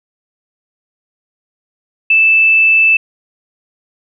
sine tone, 2637 Hz, E7, in tune, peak -6 dBFS, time 2.1-2.97 s, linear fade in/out 5 ms, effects none

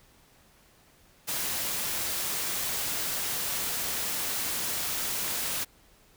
white noise, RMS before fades -31 dBFS, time 1.27-5.65 s, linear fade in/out 20 ms, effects pink hiss -60 dBFS RMS until 6.16 s

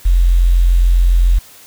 sine tone with quantisation, 43.69 Hz, F1, 1 cent sharp, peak -7 dBFS, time 0.05-1.39 s, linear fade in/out 10 ms, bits 6, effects white hiss -41 dBFS RMS until 1.66 s

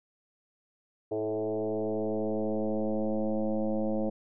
sine tone with frequency modulation, 108.1 Hz, A2, 30 cents flat, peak -27 dBFS, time 1.11-4.1 s, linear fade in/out 10 ms, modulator 108 Hz, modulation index 5.1, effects none

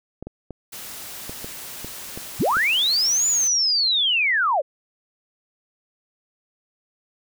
clicks, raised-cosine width 2 ms, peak -20 dBFS, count 8, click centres 0.226 / 0.27 / 0.507 / 1.295 / 1.445 / 1.846 / 2.175 / 2.569 s
white noise, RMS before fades -36 dBFS, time 0.72-3.48 s, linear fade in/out 10 ms
sine linear two-way sweep, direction up then down, 38.4 to 7060 to 493.4 Hz, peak -17 dBFS, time 2.39-4.62 s, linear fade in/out 20 ms, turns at 3.27 s
effects none

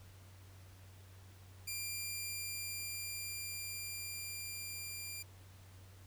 10% pulse tone with level ramp, 2387 Hz, D7, 28 cents sharp, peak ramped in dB -30 to -34 dBFS, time 1.67-5.23 s, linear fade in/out 10 ms, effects added 94 Hz sine -55 dBFS peak until 6.06 s + pink hiss -63 dBFS RMS until 6.06 s

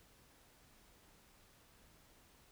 silence, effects pink hiss -66 dBFS RMS until 2.51 s

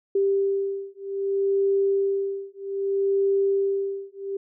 sine beating tone pair, 393.4 / 394.03 Hz, G4 / G4, +6 / +9 cents, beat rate 0.63 Hz, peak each -24 dBFS, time 0.15-4.37 s, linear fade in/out 5 ms, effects none

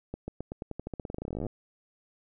accelerating click train, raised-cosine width 2 ms, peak -22 dBFS, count 29, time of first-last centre 0.14-1.467 s, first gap 140 ms, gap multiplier 0.9, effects none

